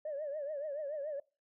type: tone with vibrato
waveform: sine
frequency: 587.3 Hz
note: D5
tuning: in tune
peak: -35 dBFS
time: 0.05-1.2 s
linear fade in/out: 5 ms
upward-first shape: triangle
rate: 7 Hz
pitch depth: 140 cents each way
effects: noise-tail reverb RT60 0.3 s tail -22 dB re dry + tanh soft clip ceiling -32 dBFS